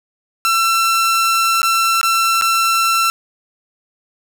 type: tone with dropouts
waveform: sawtooth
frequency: 1345 Hz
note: E6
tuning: 34 cents sharp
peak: -9 dBFS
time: 0.45-3.1 s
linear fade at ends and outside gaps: 0 ms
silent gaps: 1.618-1.63 / 2.013-2.03 / 2.412-2.421 s
effects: none